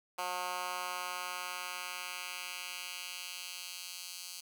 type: tone with high-pass filter sweep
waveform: 10% pulse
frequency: 180 Hz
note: F#3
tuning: 47 cents flat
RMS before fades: -41 dBFS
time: 0.18-4.41 s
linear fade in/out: 10 ms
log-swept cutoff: 840 to 4700 Hz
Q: 1.2
effects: 10-bit